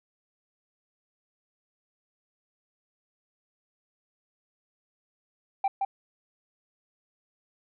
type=tone with echo; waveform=sine; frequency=784 Hz; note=G5; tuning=in tune; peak=-19 dBFS; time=5.64-5.68 s; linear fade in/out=5 ms; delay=170 ms; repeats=1; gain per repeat=-4 dB; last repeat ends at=5.85 s; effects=tanh soft clip ceiling -21 dBFS